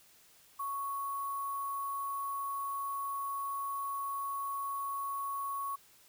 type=tone with sample-and-hold; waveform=sine; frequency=1108.7 Hz; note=C#6; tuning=in tune; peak=-34 dBFS; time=0.59-5.76 s; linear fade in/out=10 ms; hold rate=11025 Hz; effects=white hiss -62 dBFS RMS until 6.08 s